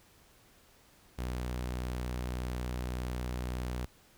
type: tone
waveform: sawtooth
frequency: 61.74 Hz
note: B1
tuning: in tune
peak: -30 dBFS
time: 1.18-3.86 s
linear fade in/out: 10 ms
effects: pink hiss -62 dBFS RMS until 4.17 s